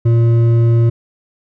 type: tone with hard clipping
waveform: triangle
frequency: 116.3 Hz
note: A#2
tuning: 4 cents flat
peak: -10 dBFS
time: 0.05-0.9 s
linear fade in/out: 10 ms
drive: 11 dB
effects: none